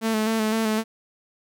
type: tone with vibrato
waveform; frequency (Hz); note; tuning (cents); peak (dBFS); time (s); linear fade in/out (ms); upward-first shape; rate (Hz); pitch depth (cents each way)
sawtooth; 220; A3; 0; -17; 0.01-0.84; 50; square; 3.9; 28
effects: none